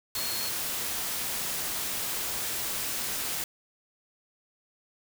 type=tone in noise; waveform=sine; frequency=4288 Hz; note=C8; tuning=42 cents sharp; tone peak=-35 dBFS; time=0.16-0.49 s; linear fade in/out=2 ms; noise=white; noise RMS=-32 dBFS; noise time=0.15-3.44 s; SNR=-6 dB; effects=none